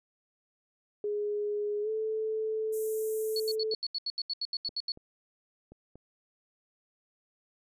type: tone with pitch glide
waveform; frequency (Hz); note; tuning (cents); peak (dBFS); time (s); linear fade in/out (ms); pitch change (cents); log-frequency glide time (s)
sine; 415.3 to 437.2; G#4 to A4; 0 to -11; -29; 1.04-3.74; 2; +89; 1.82-1.89
type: high-pass noise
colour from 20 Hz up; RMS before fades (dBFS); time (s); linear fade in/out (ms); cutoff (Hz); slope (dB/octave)
white; -43; 2.72-3.56; 20; 6800; 48
type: tone bursts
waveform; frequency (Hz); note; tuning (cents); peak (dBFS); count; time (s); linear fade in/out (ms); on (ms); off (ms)
sine; 4400; C#8; -14; -30; 14; 3.36-4.92; 2; 39; 78
type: clicks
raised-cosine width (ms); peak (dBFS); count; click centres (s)
2; -37; 4; 4.691 / 4.974 / 5.72 / 5.956
effects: resampled to 32000 Hz